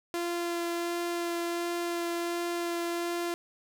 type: tone with vibrato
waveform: sawtooth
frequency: 343.6 Hz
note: F4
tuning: 28 cents flat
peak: -26 dBFS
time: 0.14-3.34 s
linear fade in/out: 0 ms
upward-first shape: sine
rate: 1.4 Hz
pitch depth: 9 cents each way
effects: none